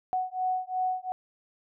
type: beating tone pair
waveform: sine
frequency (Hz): 740 / 742.8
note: F#5 / F#5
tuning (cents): 0 / +7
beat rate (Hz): 2.8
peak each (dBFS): -30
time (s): 0.13-1.12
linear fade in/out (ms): 0
effects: none